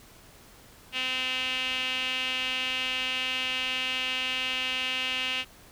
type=tone with band-pass filter; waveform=sawtooth; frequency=257.4 Hz; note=C4; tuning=28 cents flat; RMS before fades=-30 dBFS; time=0.92-5.45 s; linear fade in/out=50 ms; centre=2800 Hz; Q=5.3; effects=pink hiss -53 dBFS RMS until 5.71 s